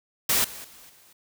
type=noise with level steps; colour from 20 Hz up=white; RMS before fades=-22 / -40 / -49 / -55 dBFS; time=0.29-1.13 s; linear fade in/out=5 ms; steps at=0.44 / 0.64 / 0.89 s; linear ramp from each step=5 ms; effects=none